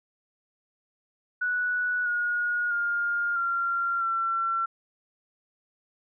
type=tone with pitch steps; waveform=sine; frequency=1474 / 1442 / 1410.7 / 1380.1 / 1350.1 Hz; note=F#6 / F#6 / F6 / F6 / E6; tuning=-7 / -45 / +17 / -21 / +41 cents; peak=-24 dBFS; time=1.41-4.66 s; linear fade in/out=10 ms; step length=650 ms; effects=none

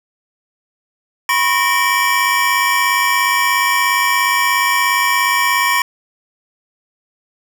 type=tone cluster; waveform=square; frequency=986 / 1083 / 1848 / 2317 Hz; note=B5 / C#6 / A#6 / D7; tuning=-3 / -41 / -16 / -24 cents; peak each=-19 dBFS; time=1.29-5.82 s; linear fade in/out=2 ms; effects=7-bit

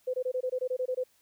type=tone bursts; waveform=sine; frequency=508 Hz; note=B4; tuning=49 cents sharp; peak=-27 dBFS; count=11; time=0.07-1.038 s; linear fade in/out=10 ms; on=68 ms; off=22 ms; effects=white hiss -67 dBFS RMS until 1.21 s

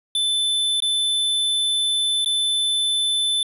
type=tone with dropouts; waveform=square; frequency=3520 Hz; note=A7; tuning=in tune; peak=-19 dBFS; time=0.15-3.43 s; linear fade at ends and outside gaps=2 ms; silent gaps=0.803-0.822 / 2.247-2.259 s; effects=resampled to 32000 Hz

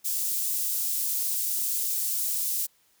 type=high-pass noise; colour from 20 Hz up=white; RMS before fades=-28 dBFS; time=0.04-2.67 s; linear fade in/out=20 ms; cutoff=7300 Hz; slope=12 dB/octave; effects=white hiss -65 dBFS RMS until 3 s

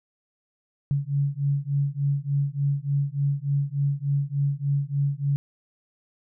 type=beating tone pair; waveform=sine; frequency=139.5 / 142.9 Hz; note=C#3 / D3; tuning=+11 / -47 cents; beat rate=3.4 Hz; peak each=-25 dBFS; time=0.91-5.36 s; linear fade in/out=0 ms; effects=none

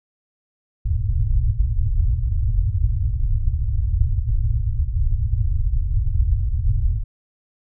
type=low-pass noise; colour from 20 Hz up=pink; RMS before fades=-19 dBFS; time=0.85-7.04 s; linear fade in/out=10 ms; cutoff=120 Hz; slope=96 dB/octave; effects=none

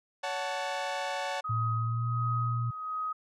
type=chord; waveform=sawtooth; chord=F# minor; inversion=second; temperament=equal with one note detuned; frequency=563.4 / 740 / 880 Hz; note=C#5 / F#5 / A5; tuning=+28 / 0 / 0 cents; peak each=-32 dBFS; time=0.23-1.41 s; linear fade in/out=10 ms
type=tone with tremolo; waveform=sine; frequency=1259 Hz; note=D#6; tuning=20 cents sharp; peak=-30 dBFS; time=1.44-3.13 s; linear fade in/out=10 ms; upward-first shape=sine; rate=1.4 Hz; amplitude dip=60%
type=tone with pitch glide; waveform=sine; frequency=113.1 to 118.11 Hz; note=A2 to A#2; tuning=+48 to +23 cents; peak=-28 dBFS; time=1.49-2.71 s; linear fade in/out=10 ms; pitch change=+75 cents; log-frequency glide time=1.79-2.07 s
effects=low-pass 6000 Hz 12 dB/octave

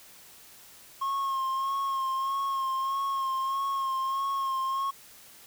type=tone with vibrato; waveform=triangle; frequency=1078 Hz; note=C#6; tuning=49 cents flat; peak=-25 dBFS; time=1.01-4.91 s; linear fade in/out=10 ms; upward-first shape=sine; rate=1.6 Hz; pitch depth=31 cents each way; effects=white hiss -52 dBFS RMS until 5.46 s

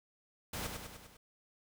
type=noise with echo; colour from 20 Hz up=pink; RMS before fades=-40 dBFS; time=0.53-0.67 s; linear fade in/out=5 ms; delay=100 ms; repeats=5; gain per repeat=-4 dB; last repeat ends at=1.17 s; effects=none

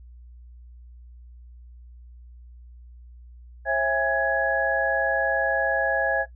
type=tone cluster; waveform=sine; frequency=540 / 660 / 817 / 1674 Hz; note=C#5 / E5 / G#5 / G#6; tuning=-45 / +2 / -29 / +13 cents; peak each=-26 / -26 / -28 / -23 dBFS; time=3.65-6.26 s; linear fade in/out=50 ms; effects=noise-tail reverb RT60 0.1 s tail -18 dB re dry + added 60 Hz sine -43 dBFS peak until 6.35 s

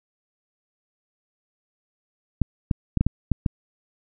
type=clicks; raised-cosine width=5 ms; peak=-7 dBFS; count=7; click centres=2.417 / 2.712 / 2.973 / 3.01 / 3.066 / 3.317 / 3.462 s; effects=none

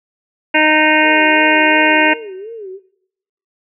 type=harmonic tone; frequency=308.7 Hz; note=D#4; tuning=14 cents flat; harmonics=1 / 2 / 3 / 5 / 6 / 7 / 8 / 9; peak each=-17 / -17 / -17 / -17 / -17 / -17 / -17 / -17 dBFS; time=0.54-2.14 s; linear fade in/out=10 ms
type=tone with vibrato; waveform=sine; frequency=415.3 Hz; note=G#4; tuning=in tune; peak=-26 dBFS; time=1.01-2.8 s; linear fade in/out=50 ms; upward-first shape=sine; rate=2.8 Hz; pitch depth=190 cents each way
effects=noise-tail reverb RT60 0.8 s tail -22 dB re dry

